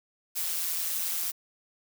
blue noise with amplitude modulation, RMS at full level -28 dBFS, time 0.35-1.32 s, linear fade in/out 20 ms, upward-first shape sine, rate 169 Hz, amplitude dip 60%, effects none

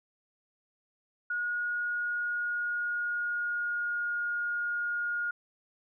sine tone with pitch glide, 1445 to 1427.6 Hz, F#6 to F6, -41 to +38 cents, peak -29 dBFS, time 1.3-5.31 s, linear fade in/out 5 ms, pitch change -21 cents, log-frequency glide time 1.41-4.18 s, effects none

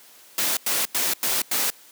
white noise bursts, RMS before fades -23 dBFS, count 5, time 0.38-1.702 s, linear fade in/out 2 ms, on 190 ms, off 93 ms, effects white hiss -50 dBFS RMS until 1.91 s + high-pass 200 Hz 12 dB/octave

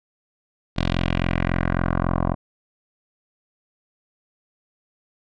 10% pulse tone with low-pass filter sweep, 43.65 Hz, F1, in tune, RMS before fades -22 dBFS, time 0.76-2.35 s, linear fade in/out 20 ms, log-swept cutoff 4000 to 930 Hz, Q 2.1, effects none

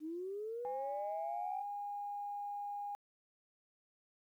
sine linear sweep, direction up, 300 to 784 Hz, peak -39 dBFS, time 0-1.64 s, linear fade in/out 50 ms
sine tone, 816 Hz, G#5, 31 cents flat, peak -39 dBFS, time 0.65-2.95 s, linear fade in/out 0 ms
effects tanh soft clip ceiling -30 dBFS + 12-bit

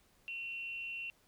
sine tone with frequency modulation, 2733 Hz, F7, 38 cents flat, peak -39 dBFS, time 0.28-1.1 s, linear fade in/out 0 ms, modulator 229 Hz, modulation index 0.33, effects pink hiss -69 dBFS RMS until 1.27 s

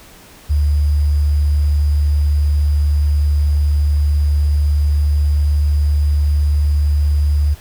sine tone with sample-and-hold, 73.42 Hz, D2, in tune, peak -11 dBFS, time 0.49-7.55 s, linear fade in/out 20 ms, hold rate 4900 Hz, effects pink hiss -42 dBFS RMS until 7.6 s

